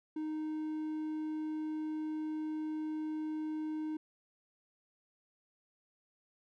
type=tone; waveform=triangle; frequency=310 Hz; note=D#4; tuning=6 cents flat; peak=-33 dBFS; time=0.16-3.97 s; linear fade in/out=5 ms; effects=none